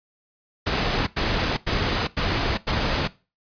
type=noise bursts; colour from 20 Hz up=pink; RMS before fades=-23 dBFS; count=5; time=0.66-3.078 s; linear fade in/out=10 ms; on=410 ms; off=92 ms; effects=noise-tail reverb RT60 0.3 s tail -19 dB re dry + resampled to 11025 Hz